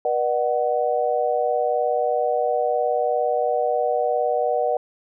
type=tone cluster; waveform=sine; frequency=483.8 / 603 / 746 Hz; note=B4 / D5 / F#5; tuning=-36 / +46 / +14 cents; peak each=-23 dBFS; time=0.05-4.77 s; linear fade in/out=2 ms; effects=none